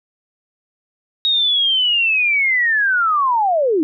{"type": "linear sweep", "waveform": "sine", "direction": "down", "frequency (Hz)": [3778, 290], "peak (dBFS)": -13, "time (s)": [1.25, 3.83], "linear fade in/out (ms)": 0, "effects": []}